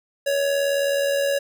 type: tone with amplitude modulation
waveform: square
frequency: 560 Hz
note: C#5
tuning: 18 cents sharp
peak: -18 dBFS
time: 0.26-1.39 s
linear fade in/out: 10 ms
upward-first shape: sine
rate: 79.1 Hz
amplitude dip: 45%
effects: none